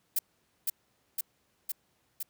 violet noise with echo, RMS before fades -27 dBFS, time 0.16-0.19 s, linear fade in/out 5 ms, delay 510 ms, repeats 4, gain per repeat -2 dB, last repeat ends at 2.23 s, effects pink hiss -72 dBFS RMS until 2.29 s + high-pass 80 Hz 12 dB/octave

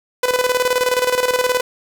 sawtooth tone with tremolo, 500 Hz, B4, 21 cents sharp, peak -9 dBFS, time 0.23-1.61 s, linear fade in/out 5 ms, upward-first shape square, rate 19 Hz, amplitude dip 65%, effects none

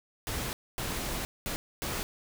pink noise bursts at uneven times, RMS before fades -34 dBFS, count 4, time 0.27-0.53 / 0.78-1.25 / 1.46-1.56 / 1.82-2.03 s, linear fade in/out 0 ms, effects none

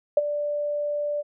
sine tone with ADSR envelope, 587.3 Hz, D5, in tune, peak -12 dBFS, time 0.17-1.23 s, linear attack 4 ms, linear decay 28 ms, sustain -12 dB, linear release 31 ms, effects none

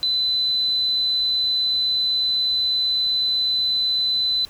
sine tone, 4016 Hz, B7, 28 cents sharp, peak -18 dBFS, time 0.03-4.45 s, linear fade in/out 0 ms, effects pink hiss -47 dBFS RMS until 4.49 s

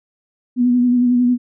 sine tone with vibrato, 245.7 Hz, B3, 9 cents flat, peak -11 dBFS, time 0.56-1.38 s, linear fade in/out 50 ms, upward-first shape sine, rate 11 Hz, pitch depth 29 cents each way, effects none

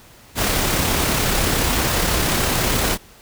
pink noise with amplitude modulation, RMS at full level -18 dBFS, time 0.35-2.98 s, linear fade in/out 50 ms, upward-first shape sine, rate 34.1 Hz, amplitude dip 25%, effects pink hiss -47 dBFS RMS until 3.21 s

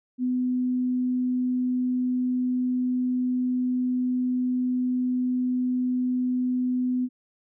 sine tone, 251.3 Hz, B3, 30 cents sharp, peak -22 dBFS, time 0.18-7.09 s, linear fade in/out 50 ms, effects none

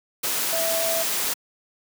sine tone in noise, 659.3 Hz, E5, in tune, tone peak -25 dBFS, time 0.52-1.03 s, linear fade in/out 10 ms, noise white, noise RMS -25 dBFS, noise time 0.23-1.34 s, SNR -3 dB, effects high-pass 200 Hz 12 dB/octave

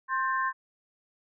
sine tone cluster, 1056 / 1569 / 1791 Hz, C6 / G6 / A6, +16 / +1 / +30 cents, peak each -27 / -32 / -34 dBFS, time 0.08-0.53 s, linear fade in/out 50 ms, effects none

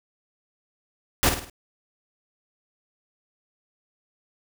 pink noise with echo, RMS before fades -19 dBFS, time 1.23-1.29 s, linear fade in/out 0 ms, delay 52 ms, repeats 4, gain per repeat -7 dB, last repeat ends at 1.498 s, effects none

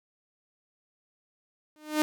sawtooth tone with exponential growth, 304.8 Hz, D#4, 36 cents flat, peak -15 dBFS, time 1.76-2.02 s, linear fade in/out 0 ms, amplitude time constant 55 ms, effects none

